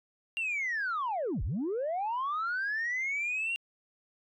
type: linear two-way sweep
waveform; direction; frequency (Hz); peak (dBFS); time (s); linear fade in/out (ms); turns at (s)
sine; down then up; 2794 to 34.65 to 2794; -28; 0.37-3.56; 0; 1.43
effects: tanh soft clip ceiling -27 dBFS